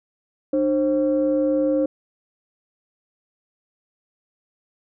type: tone pair together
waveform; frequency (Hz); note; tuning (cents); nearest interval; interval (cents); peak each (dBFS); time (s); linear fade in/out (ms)
sine; 300.5 / 532; D4 / C5; +40 / +29; minor seventh; 989; -19; 0.53-1.86; 5
effects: tanh soft clip ceiling -11 dBFS